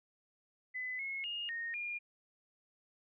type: tone with pitch steps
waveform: sine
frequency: 2012 / 2174 / 2845 / 1853 / 2415 Hz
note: B6 / C#7 / F7 / A#6 / D7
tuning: +32 / -34 / +31 / -11 / +48 cents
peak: -37 dBFS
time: 0.74-1.99 s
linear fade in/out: 20 ms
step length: 250 ms
effects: none